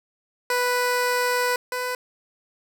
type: tone pair in turn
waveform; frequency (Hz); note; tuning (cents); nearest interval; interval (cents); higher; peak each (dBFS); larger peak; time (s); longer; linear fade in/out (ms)
15% pulse; 493.9 / 499.4; B4 / B4; 0 / +19; unison; 19; second; -14 / -19; first; 0.5-1.56 / 1.72-1.95; first; 2
effects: none